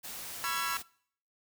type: noise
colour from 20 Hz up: white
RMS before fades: -42 dBFS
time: 0.03-0.83 s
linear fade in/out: 20 ms
type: chord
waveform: sawtooth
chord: C# minor seventh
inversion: third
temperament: equal with one note detuned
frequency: 987.8 / 1108.7 / 1347 / 1661.2 Hz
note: B5 / C#6 / E6 / G#6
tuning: 0 / 0 / +37 / 0 cents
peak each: -35 / -35 / -31 / -34 dBFS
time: 0.44-0.77 s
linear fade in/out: 0 ms
effects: noise-tail reverb RT60 0.6 s tail -23 dB re dry